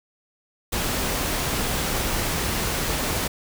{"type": "noise", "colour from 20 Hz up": "pink", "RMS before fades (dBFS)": -25, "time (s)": [0.72, 3.28], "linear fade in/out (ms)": 10, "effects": []}